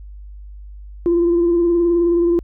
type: tone with vibrato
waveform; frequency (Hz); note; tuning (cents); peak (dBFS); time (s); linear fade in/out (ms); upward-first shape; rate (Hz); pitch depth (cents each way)
sine; 343.2; F4; -30; -11; 1.06-2.39; 0; triangle; 19; 35
effects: tanh soft clip ceiling -9 dBFS + added 50 Hz sine -33 dBFS peak until 2.43 s